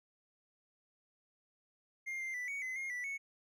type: tone with pitch steps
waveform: triangle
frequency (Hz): 2115 / 2094 / 1980 / 2236 / 2038 / 2136 / 1968 / 2210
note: C7 / C7 / B6 / C#7 / C7 / C7 / B6 / C#7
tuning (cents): +18 / +1 / +4 / +14 / -46 / +35 / -7 / -6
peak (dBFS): -36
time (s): 2.06-3.18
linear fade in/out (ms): 20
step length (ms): 140
effects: none